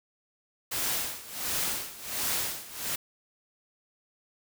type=noise with tremolo; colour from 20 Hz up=white; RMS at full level=-29 dBFS; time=0.71-2.96 s; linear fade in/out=10 ms; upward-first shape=sine; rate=1.4 Hz; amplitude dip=85%; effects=none